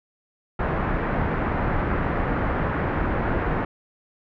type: low-pass noise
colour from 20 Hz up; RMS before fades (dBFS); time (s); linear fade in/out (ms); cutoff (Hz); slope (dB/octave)
pink; -24; 0.59-3.65; 5; 1800; 24
effects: none